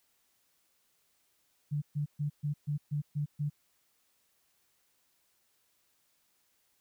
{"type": "tone bursts", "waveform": "sine", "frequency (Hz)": 146.83, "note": "D3", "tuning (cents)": 0, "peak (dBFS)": -29, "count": 8, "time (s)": [1.71, 3.5], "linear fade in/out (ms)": 20, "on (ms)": 110, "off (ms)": 130, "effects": ["white hiss -73 dBFS RMS until 6.8 s"]}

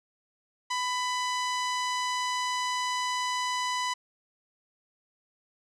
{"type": "tone with low-pass filter", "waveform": "sawtooth", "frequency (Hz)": 997, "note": "B5", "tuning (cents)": 16, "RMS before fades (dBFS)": -30, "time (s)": [0.7, 3.94], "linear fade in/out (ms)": 10, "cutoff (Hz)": 6700, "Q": 1.3, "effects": []}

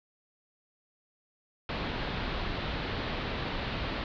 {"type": "low-pass noise", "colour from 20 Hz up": "pink", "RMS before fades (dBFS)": -34, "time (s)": [1.69, 4.04], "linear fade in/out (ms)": 2, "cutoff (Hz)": 4300, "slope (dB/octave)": 48, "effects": []}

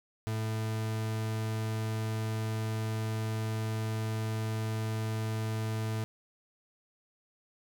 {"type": "tone", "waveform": "40% pulse", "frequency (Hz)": 110, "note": "A2", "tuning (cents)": 0, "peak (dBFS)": -30, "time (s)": [0.27, 6.04], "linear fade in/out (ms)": 0, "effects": []}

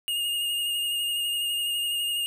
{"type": "tone with vibrato", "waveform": "square", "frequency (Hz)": 2841, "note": "F7", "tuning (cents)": 29, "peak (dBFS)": -26, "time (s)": [0.08, 2.26], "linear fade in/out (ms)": 0, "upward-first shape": "sine", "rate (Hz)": 12, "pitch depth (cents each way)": 21, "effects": []}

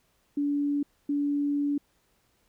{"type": "tone pair in turn", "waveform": "sine", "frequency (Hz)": [287.5, 287.5], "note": ["D4", "D4"], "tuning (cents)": [-37, -37], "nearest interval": "unison", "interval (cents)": 0, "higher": "neither", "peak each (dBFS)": -24, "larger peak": "neither", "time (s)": [[0.37, 0.83], [1.09, 1.78]], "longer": "second", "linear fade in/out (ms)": 5, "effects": ["pink hiss -69 dBFS RMS until 2.48 s"]}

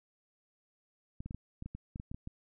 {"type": "clicks", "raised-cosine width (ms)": 5, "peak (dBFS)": -29, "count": 12, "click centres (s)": [1.205, 1.26, 1.309, 1.346, 1.624, 1.66, 1.75, 1.959, 1.999, 2.115, 2.145, 2.274], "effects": []}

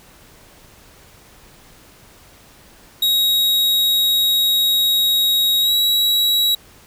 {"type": "tone with pitch glide", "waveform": "45% pulse", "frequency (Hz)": [3796, 3878], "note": ["A#7", "B7"], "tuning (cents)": [31, -32], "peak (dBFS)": -13, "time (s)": [3.02, 6.55], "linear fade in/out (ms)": 5, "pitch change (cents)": 37, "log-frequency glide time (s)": [5.61, 5.73], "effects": ["pink hiss -47 dBFS RMS until 6.86 s"]}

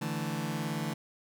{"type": "chord", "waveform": "sawtooth", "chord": "D suspended second", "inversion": "none", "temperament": "just", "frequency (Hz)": [146.83, 165.19, 220.2], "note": ["D3", "E3", "A3"], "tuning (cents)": [0, 4, 2], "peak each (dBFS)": -32, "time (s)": [0.01, 0.94], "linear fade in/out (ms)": 10, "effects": []}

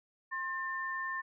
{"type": "tone pair together", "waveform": "sine", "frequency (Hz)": [1063.3, 1794], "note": ["C6", "A6"], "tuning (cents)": [28, 33], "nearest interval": "major sixth", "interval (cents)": 905, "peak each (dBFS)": [-38, -36], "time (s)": [0.31, 1.22], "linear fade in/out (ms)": 20, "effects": []}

